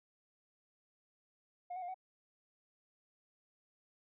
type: tone with pitch steps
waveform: sine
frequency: 714 / 745 / 706 / 749 Hz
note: F5 / F#5 / F5 / F#5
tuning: +38 / +12 / +19 / +21 cents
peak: -38 dBFS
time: 1.7-1.944 s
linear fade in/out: 10 ms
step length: 61 ms
effects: tanh soft clip ceiling -38 dBFS